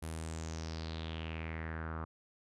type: tone with low-pass filter sweep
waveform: sawtooth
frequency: 80.5 Hz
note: E2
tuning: 41 cents flat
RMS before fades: -41 dBFS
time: 0.02-2.05 s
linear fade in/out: 10 ms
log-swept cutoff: 11000 to 1200 Hz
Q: 4.4
effects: none